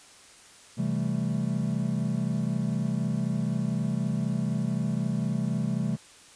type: chord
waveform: triangle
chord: A minor seventh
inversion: first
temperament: equal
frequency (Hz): 130.81 / 164.81 / 196 / 220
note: C3 / E3 / G3 / A3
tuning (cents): 0 / 0 / 0 / 0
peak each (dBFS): -29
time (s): 0.77-5.97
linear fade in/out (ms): 20
effects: white hiss -52 dBFS RMS until 6.35 s + resampled to 22050 Hz